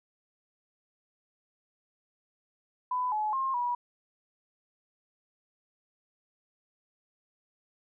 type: tone with pitch steps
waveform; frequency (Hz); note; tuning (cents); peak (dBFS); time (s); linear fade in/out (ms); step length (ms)
sine; 1000 / 853 / 1065 / 970; B5 / G#5 / C6 / B5; +21 / +46 / +30 / -31; -27; 2.91-3.75; 5; 210
effects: none